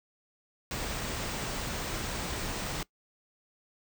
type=band-stop noise; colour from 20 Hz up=pink; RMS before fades=-35 dBFS; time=0.71-2.83 s; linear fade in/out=2 ms; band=9400 to 14000 Hz; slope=96 dB/octave; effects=noise-tail reverb RT60 0.1 s tail -21 dB re dry